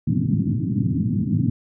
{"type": "band-pass noise", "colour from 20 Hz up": "pink", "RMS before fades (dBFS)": -21, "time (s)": [0.07, 1.5], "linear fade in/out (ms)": 5, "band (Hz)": [100, 280], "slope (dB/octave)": 48, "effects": []}